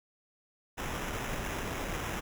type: noise with sample-and-hold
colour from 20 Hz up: pink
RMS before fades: -36 dBFS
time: 0.77-2.21 s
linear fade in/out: 20 ms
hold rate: 4410 Hz
effects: none